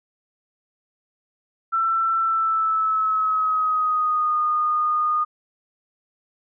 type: tone with pitch glide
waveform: sine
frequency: 1338 to 1227 Hz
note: E6 to D#6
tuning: +25 to -25 cents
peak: -18 dBFS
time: 1.72-5.25 s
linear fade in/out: 20 ms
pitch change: -150 cents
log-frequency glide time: 2.2-4.38 s
effects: none